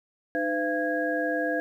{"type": "tone cluster", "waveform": "sine", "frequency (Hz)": [305.7, 507, 678, 1647], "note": ["D#4", "B4", "E5", "G#6"], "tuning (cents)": [-30, 45, 49, -15], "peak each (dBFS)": -30, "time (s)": [0.35, 1.6], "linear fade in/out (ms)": 0, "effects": ["10-bit"]}